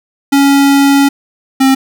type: tone pair in turn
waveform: square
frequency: 278.9 / 266.9 Hz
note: C#4 / C4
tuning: +11 / +35 cents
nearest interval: minor second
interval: 76 cents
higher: first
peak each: -6 dBFS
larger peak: neither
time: 0.32-1.09 / 1.6-1.75 s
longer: first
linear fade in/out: 10 ms
effects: none